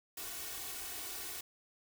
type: noise with comb filter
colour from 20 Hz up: white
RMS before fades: -43 dBFS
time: 0.17-1.41 s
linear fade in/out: 5 ms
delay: 2.7 ms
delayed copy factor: +0.95
effects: none